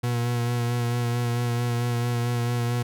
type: tone with vibrato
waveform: 40% pulse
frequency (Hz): 120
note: B2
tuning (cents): -49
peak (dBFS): -22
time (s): 0.03-2.83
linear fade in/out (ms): 10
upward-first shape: sine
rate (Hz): 4.5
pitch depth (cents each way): 21
effects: none